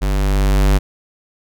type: tone with level ramp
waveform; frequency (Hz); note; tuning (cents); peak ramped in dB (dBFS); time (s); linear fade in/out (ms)
square; 49; G1; 0; -16 to -10; 0.01-0.79; 20
effects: none